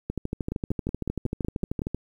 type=two click trains; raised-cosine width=3 ms; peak=-16 / -15 dBFS; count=8 / 25; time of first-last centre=0.52-1.819 / 0.1-1.946 s; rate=5.39 / 13 Hz; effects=9-bit